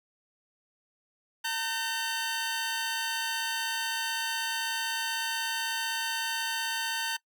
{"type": "tone pair together", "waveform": "15% pulse", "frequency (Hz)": [908.6, 1533], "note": ["A#5", "G6"], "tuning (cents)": [-45, -39], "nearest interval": "major sixth", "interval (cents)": 906, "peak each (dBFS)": -26, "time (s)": [1.44, 7.17], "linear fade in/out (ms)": 10, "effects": ["noise-tail reverb RT60 0.1 s tail -21 dB re dry"]}